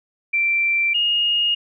sine tone pair in turn, 2350 / 2855 Hz, D7 / F7, +1 / +37 cents, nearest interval minor third, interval 336 cents, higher second, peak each -16 dBFS, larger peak neither, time 0.33-0.94 / 0.94-1.55 s, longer neither, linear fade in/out 10 ms, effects none

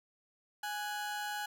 30% pulse tone pair together, 830.6 / 1480 Hz, G#5 / F#6, 0 / 0 cents, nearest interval minor seventh, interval 1000 cents, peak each -35 / -39 dBFS, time 0.63-1.46 s, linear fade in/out 5 ms, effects none

